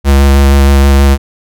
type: tone with vibrato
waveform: square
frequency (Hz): 69.2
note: C#2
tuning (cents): -2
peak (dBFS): -4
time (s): 0.04-1.18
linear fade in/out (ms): 50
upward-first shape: square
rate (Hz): 6.3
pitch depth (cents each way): 13
effects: none